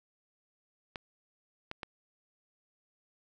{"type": "clicks", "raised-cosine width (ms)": 0.3, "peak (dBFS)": -22, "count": 3, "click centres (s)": [0.958, 1.714, 1.832], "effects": []}